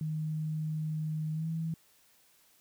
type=tone with pitch glide; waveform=sine; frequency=155.56 to 162.45 Hz; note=D#3 to E3; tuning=0 to -25 cents; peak=-31 dBFS; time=0.01-1.74 s; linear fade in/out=2 ms; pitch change=+75 cents; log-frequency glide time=1.33-1.48 s; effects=white hiss -65 dBFS RMS until 2.6 s